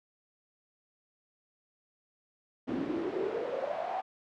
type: noise with high-pass filter sweep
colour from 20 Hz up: brown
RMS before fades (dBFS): -34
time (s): 2.67-4.02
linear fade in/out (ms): 20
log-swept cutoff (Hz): 250 to 800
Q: 7.6
effects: low-pass 3000 Hz 12 dB/octave